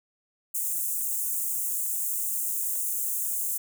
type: high-pass noise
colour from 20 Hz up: white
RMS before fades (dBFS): -29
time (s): 0.54-3.58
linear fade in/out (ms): 10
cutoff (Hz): 7000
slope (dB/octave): 48
effects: none